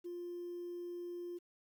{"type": "tone", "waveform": "sine", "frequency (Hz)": 350, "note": "F4", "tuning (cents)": 4, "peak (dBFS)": -40, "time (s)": [0.04, 1.39], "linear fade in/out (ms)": 20, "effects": ["tanh soft clip ceiling -37 dBFS", "11-bit"]}